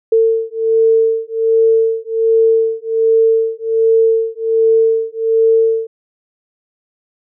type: beating tone pair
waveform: sine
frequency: 449.1 / 450.4 Hz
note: A4 / A4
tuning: +35 / +40 cents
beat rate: 1.3 Hz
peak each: -13 dBFS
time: 0.12-5.87 s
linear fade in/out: 5 ms
effects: none